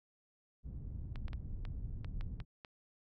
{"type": "low-pass noise", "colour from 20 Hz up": "pink", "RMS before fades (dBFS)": -42, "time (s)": [0.63, 2.45], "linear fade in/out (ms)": 50, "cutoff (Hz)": 110, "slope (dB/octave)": 12}
{"type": "clicks", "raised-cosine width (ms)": 0.3, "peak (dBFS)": -33, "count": 8, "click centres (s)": [1.158, 1.282, 1.332, 1.652, 2.046, 2.21, 2.402, 2.648]}
{"effects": []}